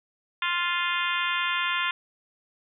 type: harmonic tone with a mistuned harmonic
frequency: 349.2 Hz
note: F4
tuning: in tune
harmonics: 3 / 4 / 5 / 6 / 7 / 8 / 9 / 10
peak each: -30 / -31 / -32 / -33 / -33 / -34 / -35 / -35 dBFS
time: 0.42-1.91 s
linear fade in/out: 2 ms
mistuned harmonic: 7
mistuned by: +25 cents
effects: none